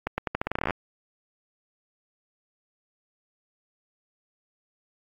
accelerating click train, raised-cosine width 0.5 ms, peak -11 dBFS, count 16, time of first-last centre 0.07-0.707 s, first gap 110 ms, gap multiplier 0.84, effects AAC 64 kbps

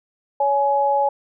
sine tone pair together, 561 / 840.6 Hz, C#5 / G#5, +21 / +21 cents, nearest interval perfect fifth, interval 700 cents, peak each -20 / -17 dBFS, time 0.4-1.09 s, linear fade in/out 5 ms, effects none

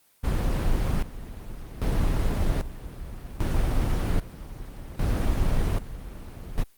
brown noise with tremolo, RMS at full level -23 dBFS, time 0.23-6.64 s, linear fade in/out 20 ms, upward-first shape square, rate 0.63 Hz, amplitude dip 80%, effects white hiss -62 dBFS RMS until 6.77 s + Opus 32 kbps

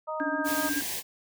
harmonic tone, 311.3 Hz, D#4, 1 cent sharp, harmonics 2 / 3 / 4, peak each -33 / -35 / -36 dBFS, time 0.07-0.7 s, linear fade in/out 20 ms
sine tone with vibrato, 1600 Hz, G6, 35 cents sharp, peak -32 dBFS, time 0.2-0.81 s, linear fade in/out 0 ms, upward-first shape sine, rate 7.4 Hz, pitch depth 15 cents each way
sine tone with tremolo, 290 Hz, D4, 22 cents flat, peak -26 dBFS, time 0.2-0.83 s, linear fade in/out 10 ms, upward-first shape sine, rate 16 Hz, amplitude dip 95%
white band-stop noise, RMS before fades -33 dBFS, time 0.44-1.03 s, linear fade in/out 50 ms, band 1100 to 1600 Hz, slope 96 dB/octave
effects none

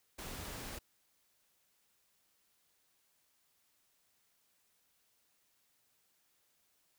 pink noise, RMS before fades -45 dBFS, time 0.18-0.79 s, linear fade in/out 10 ms, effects white hiss -75 dBFS RMS until 6.98 s

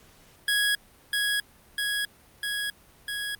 25% pulse tone with echo, 1661.2 Hz, G#6, in tune, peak -18 dBFS, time 0.48-0.75 s, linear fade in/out 2 ms, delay 650 ms, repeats 4, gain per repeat -2 dB, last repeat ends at 3.35 s, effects pink hiss -56 dBFS RMS until 3.39 s + Opus 48 kbps

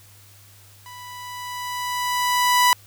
sawtooth tone with level ramp, 987.8 Hz, B5, in tune, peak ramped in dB -35 to -9 dBFS, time 0.86-2.73 s, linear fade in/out 0 ms, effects added 100 Hz sine -50 dBFS peak until 2.86 s + white hiss -51 dBFS RMS until 2.86 s

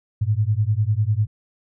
sine beating tone pair, 101.8 / 111.8 Hz, G#2 / A2, -34 / +28 cents, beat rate 10 Hz, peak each -20 dBFS, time 0.21-1.27 s, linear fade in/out 10 ms, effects none

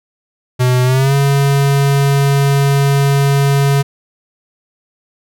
square tone with pitch glide, 125.9 to 139.69 Hz, B2 to C#3, +34 to +14 cents, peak -10 dBFS, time 0.59-3.83 s, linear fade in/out 20 ms, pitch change +180 cents, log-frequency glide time 0.84-1.14 s, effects none

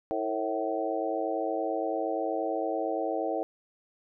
harmonic tone with a mistuned harmonic, 108.7 Hz, A2, 21 cents flat, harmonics 3 / 4 / 5 / 6 / 7, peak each -34 / -34 / -34 / -34 / -34 dBFS, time 0.11-3.43 s, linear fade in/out 0 ms, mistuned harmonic 4, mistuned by +64 cents, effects none

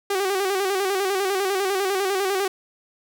sawtooth tone with vibrato, 387.8 Hz, G4, 19 cents flat, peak -17 dBFS, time 0.1-2.48 s, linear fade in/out 5 ms, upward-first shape square, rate 10 Hz, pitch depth 60 cents each way, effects none

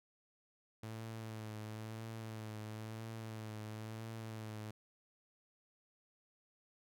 sawtooth tone with vibrato, 110 Hz, A2, in tune, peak -40 dBFS, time 0.83-4.71 s, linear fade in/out 5 ms, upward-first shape triangle, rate 0.99 Hz, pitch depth 44 cents each way, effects none

